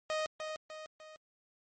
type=tone with echo; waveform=sawtooth; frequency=622.3 Hz; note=D#5; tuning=in tune; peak=-28 dBFS; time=0.1-0.26 s; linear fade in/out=0 ms; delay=300 ms; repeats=3; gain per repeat=-6 dB; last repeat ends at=1.16 s; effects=low-pass 7000 Hz 12 dB/octave + MP3 32 kbps